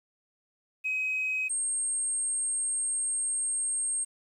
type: tone pair in turn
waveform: sine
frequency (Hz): 2532 / 8517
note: D#7 / C9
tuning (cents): +30 / +30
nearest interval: octave + major sixth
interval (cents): 2100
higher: second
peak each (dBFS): -26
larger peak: neither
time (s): 0.84-1.49 / 1.49-4.05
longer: second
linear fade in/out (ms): 20
effects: tanh soft clip ceiling -23 dBFS + 10-bit